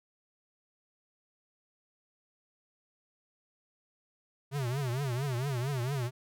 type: tone with vibrato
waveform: square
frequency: 130.81 Hz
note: C3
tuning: in tune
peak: -31 dBFS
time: 4.51-6.11 s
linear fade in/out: 50 ms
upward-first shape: triangle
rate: 4.4 Hz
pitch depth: 210 cents each way
effects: none